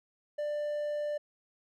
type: tone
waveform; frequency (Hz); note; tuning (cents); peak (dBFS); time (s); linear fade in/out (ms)
triangle; 592; D5; +14; -29; 0.38-1.18; 10
effects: none